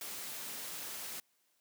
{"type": "noise", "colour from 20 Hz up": "white", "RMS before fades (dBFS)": -43, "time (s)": [0.01, 1.2], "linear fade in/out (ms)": 2, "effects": ["white hiss -75 dBFS RMS until 1.6 s", "high-pass 150 Hz 12 dB/octave"]}